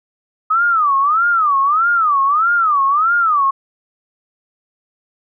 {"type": "tone with vibrato", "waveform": "sine", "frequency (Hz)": 1241, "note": "D#6", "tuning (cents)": -5, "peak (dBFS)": -11, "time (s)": [0.5, 3.51], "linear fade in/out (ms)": 10, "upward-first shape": "sine", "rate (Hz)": 1.6, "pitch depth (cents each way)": 230, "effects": []}